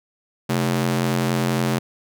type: ring-modulated tone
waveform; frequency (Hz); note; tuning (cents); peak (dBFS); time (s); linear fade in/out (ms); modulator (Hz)
sawtooth; 174.61; F3; 0; -12; 0.49-1.79; 10; 42
effects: none